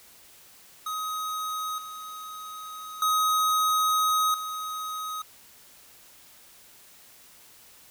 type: tone with level steps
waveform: square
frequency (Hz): 1261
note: D#6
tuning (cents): +23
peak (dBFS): -30 / -38 / -22 / -32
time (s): 0.86-5.22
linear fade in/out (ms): 5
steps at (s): 1.78 / 3.02 / 4.34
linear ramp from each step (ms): 2
effects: white hiss -53 dBFS RMS until 7.9 s